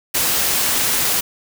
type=noise; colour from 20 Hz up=white; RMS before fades=-18 dBFS; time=0.14-1.21 s; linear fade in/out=10 ms; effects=none